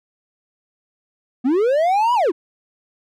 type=linear two-way sweep; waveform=triangle; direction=up then down; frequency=233 to 1000 to 284.8 Hz; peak=-12 dBFS; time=1.44-2.32 s; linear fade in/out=20 ms; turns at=2.14 s; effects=none